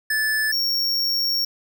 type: tone pair in turn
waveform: square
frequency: 1740 / 5524 Hz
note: A6 / F8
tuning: -20 / -20 cents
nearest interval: octave + minor sixth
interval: 2000 cents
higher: second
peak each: -20 dBFS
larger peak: neither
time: 0.1-0.52 / 0.52-1.45 s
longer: second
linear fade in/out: 5 ms
effects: none